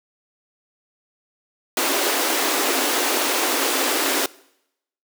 pink high-pass noise, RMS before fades -21 dBFS, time 1.77-4.26 s, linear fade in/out 2 ms, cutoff 260 Hz, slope 96 dB/octave, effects noise-tail reverb RT60 0.8 s tail -22 dB re dry

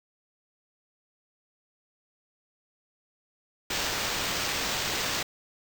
white noise with sample-and-hold, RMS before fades -30 dBFS, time 3.7-5.23 s, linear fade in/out 5 ms, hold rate 11025 Hz, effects none

